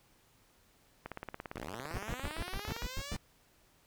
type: click train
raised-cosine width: 0.5 ms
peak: -25 dBFS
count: 32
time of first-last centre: 1.06-2.821 s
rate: 17.6 Hz
type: linear sweep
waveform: 5% pulse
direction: up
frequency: 31.71 to 603 Hz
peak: -31 dBFS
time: 1.53-3.17 s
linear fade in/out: 20 ms
type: noise bursts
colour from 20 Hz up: brown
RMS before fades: -37 dBFS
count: 9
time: 1.94-3.163 s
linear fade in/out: 0 ms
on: 47 ms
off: 100 ms
effects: pink hiss -67 dBFS RMS until 3.86 s